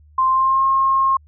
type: tone with pitch glide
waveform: sine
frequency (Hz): 1046.5 to 1073.4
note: C6 to C6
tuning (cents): 0 to +44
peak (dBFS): -13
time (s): 0.18-1.17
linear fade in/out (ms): 5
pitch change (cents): +44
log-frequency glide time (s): 0.29-0.64
effects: added 75 Hz sine -46 dBFS peak until 1.27 s